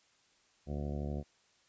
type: harmonic tone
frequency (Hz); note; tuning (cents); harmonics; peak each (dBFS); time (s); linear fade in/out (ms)
72.5; D2; -22; 1 / 2 / 3 / 4 / 5 / 6 / 7 / 8 / 9 / 10; -38 / -40 / -42 / -49 / -47 / -53 / -49 / -51 / -52 / -54; 0.66-1.24; 50
effects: white hiss -69 dBFS RMS until 1.68 s + resampled to 16000 Hz